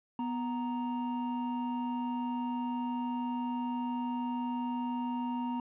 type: tone pair together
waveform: triangle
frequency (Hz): 246.8 / 933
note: B3 / A#5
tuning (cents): -1 / +1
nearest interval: octave + major seventh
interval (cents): 2302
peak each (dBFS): -31 / -35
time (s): 0.19-5.6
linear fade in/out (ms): 2
effects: resampled to 8000 Hz